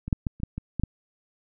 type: clicks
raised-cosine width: 5 ms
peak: -20 / -9 / -14 / -30 / -13 / -19 / -15 / -11 dBFS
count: 8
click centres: 0.08 / 0.128 / 0.268 / 0.401 / 0.434 / 0.58 / 0.797 / 0.836 s
effects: none